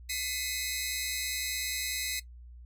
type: tone cluster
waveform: 15% pulse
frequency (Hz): 2005 / 2135 / 2533 / 3858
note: B6 / C7 / D#7 / B7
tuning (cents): +26 / +34 / +30 / -41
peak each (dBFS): -31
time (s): 0.09-2.2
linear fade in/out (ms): 10
effects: noise-tail reverb RT60 0.1 s tail -17 dB re dry + added 60 Hz sine -46 dBFS peak until 2.65 s